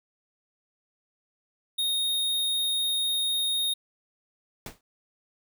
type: tone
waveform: square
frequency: 3712 Hz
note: A#7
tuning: 8 cents flat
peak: -25 dBFS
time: 1.78-3.74 s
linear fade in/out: 10 ms
type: noise with exponential decay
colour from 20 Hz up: pink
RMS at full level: -35 dBFS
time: 4.66-4.81 s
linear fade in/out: 2 ms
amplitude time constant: 32 ms
effects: none